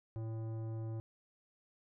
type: tone with tanh clipping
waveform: triangle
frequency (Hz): 111.9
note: A2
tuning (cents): +30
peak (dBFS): -40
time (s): 0.16-1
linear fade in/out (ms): 0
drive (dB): 18
effects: none